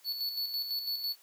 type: tone with tremolo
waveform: square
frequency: 4435 Hz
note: C#8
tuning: in tune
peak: -31 dBFS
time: 0.04-1.16 s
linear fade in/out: 50 ms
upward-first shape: square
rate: 6 Hz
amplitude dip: 50%
effects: white hiss -61 dBFS RMS until 1.22 s + high-pass 400 Hz 12 dB/octave